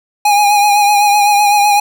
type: tone with vibrato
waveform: square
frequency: 823 Hz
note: G#5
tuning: 16 cents flat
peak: -8 dBFS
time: 0.25-1.8 s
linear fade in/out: 5 ms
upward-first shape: triangle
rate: 7.9 Hz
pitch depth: 42 cents each way
effects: none